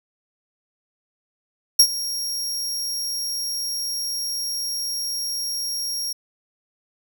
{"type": "tone with ADSR envelope", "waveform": "sawtooth", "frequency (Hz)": 5588, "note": "F8", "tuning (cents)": 0, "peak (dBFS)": -5, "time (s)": [1.79, 6.13], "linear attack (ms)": 7, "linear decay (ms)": 69, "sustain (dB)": -17, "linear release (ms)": 8, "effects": []}